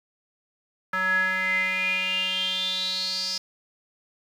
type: tone with band-pass filter sweep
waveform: square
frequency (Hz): 186.7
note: F#3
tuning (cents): +16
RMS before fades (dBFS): -26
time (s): 0.93-3.38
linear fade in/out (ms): 5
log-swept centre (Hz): 1500 to 5100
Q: 9.7
effects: 9-bit